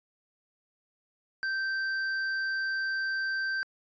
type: tone with tanh clipping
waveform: triangle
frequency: 1560 Hz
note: G6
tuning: 9 cents flat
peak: -30 dBFS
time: 1.43-3.63 s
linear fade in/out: 0 ms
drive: 13 dB
effects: resampled to 16000 Hz